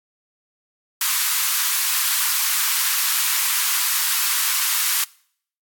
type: high-pass noise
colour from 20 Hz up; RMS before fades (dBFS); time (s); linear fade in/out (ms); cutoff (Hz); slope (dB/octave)
white; -20; 1.01-5.04; 2; 950; 48
effects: noise-tail reverb RT60 0.6 s tail -24 dB re dry + AAC 64 kbps